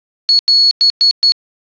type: tone bursts at uneven times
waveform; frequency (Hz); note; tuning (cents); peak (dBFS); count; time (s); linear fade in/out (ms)
sine; 4373; C#8; -24; -6; 5; 0.29-0.39 / 0.48-0.71 / 0.81-0.9 / 1.01-1.11 / 1.23-1.32; 0
effects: resampled to 11025 Hz + 8-bit